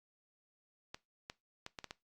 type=clicks; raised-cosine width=0.2 ms; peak=-26 dBFS; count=6; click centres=0.945 / 1.299 / 1.664 / 1.788 / 1.843 / 1.909 s; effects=noise-tail reverb RT60 0.2 s tail -20 dB re dry + Opus 48 kbps